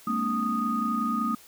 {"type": "tone cluster", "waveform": "sine", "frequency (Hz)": [204.6, 229.8, 260.4, 293.5, 1240], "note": ["G#3", "A#3", "C4", "D4", "D#6"], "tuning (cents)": [-26, -25, -8, -1, -6], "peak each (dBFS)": [-34, -28, -36, -36, -27], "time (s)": [0.07, 1.35], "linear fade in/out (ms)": 5, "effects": ["tanh soft clip ceiling -14 dBFS", "white hiss -52 dBFS RMS until 1.47 s"]}